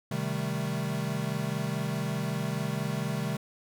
square chord, A half-diminished seventh, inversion first, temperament equal, 130.81 / 155.56 / 196 / 220 Hz, C3 / Eb3 / G3 / A3, 0 / 0 / 0 / 0 cents, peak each -35 / -34 / -36 / -38 dBFS, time 0.11-3.37 s, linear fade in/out 5 ms, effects none

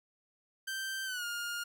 sawtooth tone with pitch glide, 1562 to 1415.9 Hz, G6 to F6, -7 to +23 cents, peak -32 dBFS, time 0.67-1.64 s, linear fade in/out 10 ms, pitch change -170 cents, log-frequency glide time 1.05-1.25 s, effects none

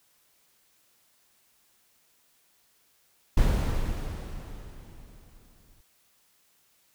brown noise with exponential decay, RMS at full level -21 dBFS, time 3.37-5.81 s, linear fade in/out 5 ms, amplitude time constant 530 ms, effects white hiss -66 dBFS RMS until 6.94 s

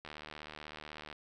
click train, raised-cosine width 0.3 ms, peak -29 dBFS, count 83, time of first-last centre 0.05-1.128 s, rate 76.1 Hz, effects none

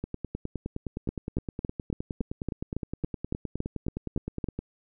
two click trains, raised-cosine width 3 ms, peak -16 / -19 dBFS, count 13 / 45, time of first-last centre 1.09-4.442 / 0.04-4.59 s, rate 3.58 / 9.67 Hz, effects none

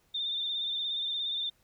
sine tone with vibrato, 3600 Hz, A7, 39 cents sharp, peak -30 dBFS, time 0.14-1.5 s, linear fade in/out 10 ms, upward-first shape triangle, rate 17 Hz, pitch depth 51 cents each way, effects pink hiss -69 dBFS RMS until 1.63 s

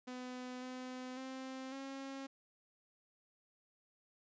sawtooth tone with pitch steps, 251.6 / 254.6 / 262.4 / 271.2 Hz, B3 / C4 / C4 / C#4, +32 / -47 / +5 / -38 cents, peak -40 dBFS, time 0.07-2.27 s, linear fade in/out 10 ms, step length 550 ms, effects resampled to 16000 Hz

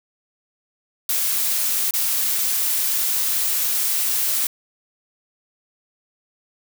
blue noise with dropouts, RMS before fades -21 dBFS, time 1.09-4.47 s, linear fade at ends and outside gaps 2 ms, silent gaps 1.909-1.937 s, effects none

